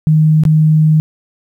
sine tone with dropouts, 155.56 Hz, D#3, in tune, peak -6 dBFS, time 0.07-1 s, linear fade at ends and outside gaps 0 ms, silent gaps 0.436-0.452 s, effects 8-bit

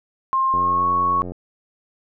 sine tone with pitch glide, 1061 to 1106.7 Hz, C6 to C#6, +24 to -3 cents, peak -16 dBFS, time 0.33-1.22 s, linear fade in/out 0 ms, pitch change +73 cents, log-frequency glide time 0.53-0.87 s
click train, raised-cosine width 2 ms, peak -19 dBFS, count 71, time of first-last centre 0.54-1.32 s, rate 89.8 Hz
effects none

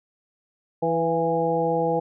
harmonic tone with a mistuned harmonic, 164.81 Hz, E3, in tune, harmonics 1 / 2 / 3 / 4 / 5, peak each -29 / -29 / -23 / -29 / -26 dBFS, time 0.82-2 s, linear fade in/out 10 ms, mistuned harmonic 4, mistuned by +44 cents, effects none

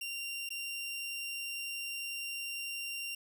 sawtooth tone with dropouts, 2771 Hz, F7, 14 cents flat, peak -34 dBFS, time 0.01-3.15 s, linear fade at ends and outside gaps 5 ms, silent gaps 0.491-0.504 s, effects none

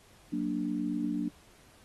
sine chord, Gb augmented, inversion none, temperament equal, 185 / 233.1 / 293.7 Hz, Gb3 / Bb3 / D4, 0 / 0 / 0 cents, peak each -36 / -34 / -32 dBFS, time 0.32-1.29 s, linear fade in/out 10 ms, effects pink hiss -60 dBFS RMS until 1.84 s + AAC 32 kbps

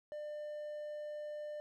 triangle tone, 598 Hz, D5, 31 cents sharp, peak -39 dBFS, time 0.12-1.6 s, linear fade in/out 0 ms, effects none

